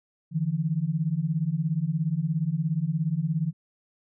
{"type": "beating tone pair", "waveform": "sine", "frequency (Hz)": [149.5, 166.5], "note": ["D3", "E3"], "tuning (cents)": [31, 18], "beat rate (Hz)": 17, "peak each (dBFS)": [-27, -26], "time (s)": [0.31, 3.53], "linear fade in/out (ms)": 50, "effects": []}